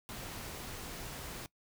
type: noise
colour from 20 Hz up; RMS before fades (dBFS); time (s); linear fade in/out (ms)
pink; -44; 0.09-1.46; 0
effects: noise-tail reverb RT60 0.1 s tail -21 dB re dry